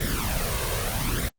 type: noise with flanger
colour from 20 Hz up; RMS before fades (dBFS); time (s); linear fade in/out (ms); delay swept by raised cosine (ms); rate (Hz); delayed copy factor
pink; -26; 0-1.29; 10; 0.53 to 1.93; 0.78; +0.8
effects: Opus 24 kbps